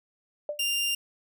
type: tone with exponential decay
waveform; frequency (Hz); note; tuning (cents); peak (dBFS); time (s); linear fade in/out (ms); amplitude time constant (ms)
sine; 592; D5; +14; -25; 0.49-0.65; 2; 34
type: tone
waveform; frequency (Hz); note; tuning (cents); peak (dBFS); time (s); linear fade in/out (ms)
sawtooth; 2794; F7; 0; -22; 0.59-0.95; 5
effects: none